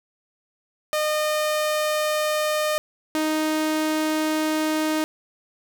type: tone pair in turn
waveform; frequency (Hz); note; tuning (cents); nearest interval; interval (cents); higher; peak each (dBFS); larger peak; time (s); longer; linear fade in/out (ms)
sawtooth; 610 / 311; D#5 / D#4; -34 / -1; octave; 1167; first; -17; neither; 0.93-2.78 / 3.15-5.04; second; 0
effects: none